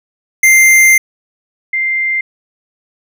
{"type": "tone pair in turn", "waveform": ["square", "sine"], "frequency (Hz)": [2093, 2093], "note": ["C7", "C7"], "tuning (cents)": [0, 0], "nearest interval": "unison", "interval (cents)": 0, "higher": "neither", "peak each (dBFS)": [-5, -12], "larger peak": "first", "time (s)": [[0.43, 0.98], [1.73, 2.21]], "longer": "first", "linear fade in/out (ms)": 5, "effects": []}